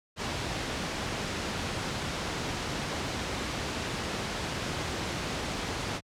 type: noise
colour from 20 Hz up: pink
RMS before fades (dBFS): -32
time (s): 0.16-6.01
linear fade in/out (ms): 50
effects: high-pass 60 Hz 12 dB/octave + low-pass 6000 Hz 12 dB/octave